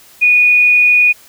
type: tone with frequency modulation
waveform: sine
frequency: 2463 Hz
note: D#7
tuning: 18 cents flat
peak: -6 dBFS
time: 0.21-1.13 s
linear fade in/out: 20 ms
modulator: 32.4 Hz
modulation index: 0.24
effects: white hiss -43 dBFS RMS until 1.28 s